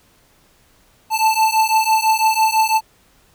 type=beating tone pair; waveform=square; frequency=877 / 883 Hz; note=A5 / A5; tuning=-6 / +6 cents; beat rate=6 Hz; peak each=-17 dBFS; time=1.1-2.81 s; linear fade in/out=50 ms; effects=pink hiss -55 dBFS RMS until 3.34 s